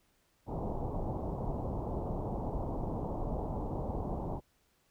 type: low-pass noise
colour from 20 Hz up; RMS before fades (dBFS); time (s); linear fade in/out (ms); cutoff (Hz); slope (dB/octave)
pink; -36; 0.46-4.41; 50; 950; 48
effects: pink hiss -72 dBFS RMS until 4.9 s